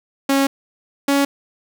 sawtooth tone pair in turn, 274.3 / 279.9 Hz, C#4 / C#4, -18 / +17 cents, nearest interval unison, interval 35 cents, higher second, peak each -10 dBFS, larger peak neither, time 0.29-0.47 / 1.08-1.25 s, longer first, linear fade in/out 5 ms, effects 8-bit

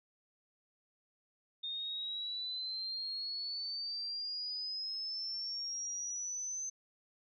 sine exponential sweep, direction up, 3658 to 6210 Hz, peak -37 dBFS, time 1.63-6.7 s, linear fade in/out 10 ms, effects none

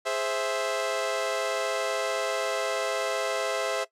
sawtooth chord, Ab augmented, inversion none, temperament equal, 415.3 / 523.3 / 659.3 Hz, Ab4 / C5 / E5, 0 / 0 / 0 cents, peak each -30 / -27 / -25 dBFS, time 0.05-3.85 s, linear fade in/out 20 ms, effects noise-tail reverb RT60 0.1 s tail -17 dB re dry + low-pass 9000 Hz 12 dB/octave

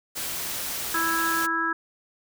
white noise, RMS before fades -31 dBFS, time 0.15-1.47 s, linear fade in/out 20 ms
harmonic tone, 329.6 Hz, E4, in tune, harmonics 1 / 3 / 4 / 5, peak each -32 / -32 / -27 / -26 dBFS, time 0.94-1.73 s, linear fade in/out 5 ms
effects none

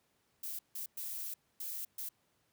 violet noise bursts at uneven times, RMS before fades -41 dBFS, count 5, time 0.43-0.59 / 0.75-0.86 / 0.97-1.34 / 1.6-1.85 / 1.98-2.09 s, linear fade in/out 5 ms, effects pink hiss -75 dBFS RMS until 2.52 s + high-pass 80 Hz 12 dB/octave

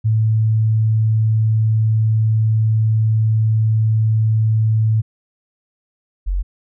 sine tone pair in turn, 110 / 45.67 Hz, A2 / F#1, 0 / -22 cents, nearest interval octave + minor third, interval 1522 cents, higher first, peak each -12 / -16 dBFS, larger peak first, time 0.04-5.02 / 6.26-6.43 s, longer first, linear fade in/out 20 ms, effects none

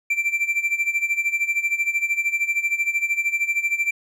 triangle tone with tremolo, 2349 Hz, D7, in tune, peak -15 dBFS, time 0.1-3.91 s, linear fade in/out 5 ms, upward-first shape sine, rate 13 Hz, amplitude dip 80%, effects none

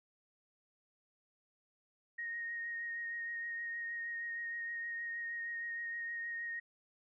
sine tone with vibrato, 1864.7 Hz, A#6, in tune, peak -38 dBFS, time 2.18-6.6 s, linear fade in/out 10 ms, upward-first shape triangle, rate 6.4 Hz, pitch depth 18 cents each way, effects none

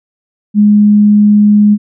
sine tone, 208.1 Hz, G#3, 4 cents sharp, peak -3 dBFS, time 0.54-1.78 s, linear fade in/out 50 ms, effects none

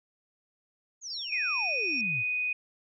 sine exponential sweep, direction down, 6900 to 104.1 Hz, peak -36 dBFS, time 1.01-2.24 s, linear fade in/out 50 ms
sine tone with tremolo, 5530 Hz, F8, 18 cents flat, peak -36 dBFS, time 1.1-2.01 s, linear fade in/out 2 ms, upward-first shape triangle, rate 2.5 Hz, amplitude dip 35%
sine tone, 2489 Hz, D#7, in tune, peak -27 dBFS, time 1.32-2.53 s, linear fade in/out 5 ms
effects none

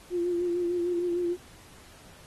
sine tone with vibrato, 350 Hz, F4, 4 cents sharp, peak -25 dBFS, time 0.1-1.37 s, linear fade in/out 50 ms, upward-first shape sine, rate 6.6 Hz, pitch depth 35 cents each way, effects pink hiss -53 dBFS RMS until 2.26 s + AAC 32 kbps

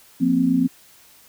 sine chord, F suspended fourth, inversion none, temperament equal, 174.61 / 233.1 / 261.6 Hz, F3 / Bb3 / C4, 0 / 0 / 0 cents, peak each -23 / -22 / -17 dBFS, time 0.2-0.68 s, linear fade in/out 20 ms, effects white hiss -51 dBFS RMS until 1.28 s

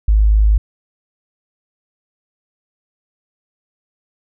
sine tone, 52.6 Hz, G#1, 23 cents sharp, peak -8 dBFS, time 0.08-0.58 s, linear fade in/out 5 ms, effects none

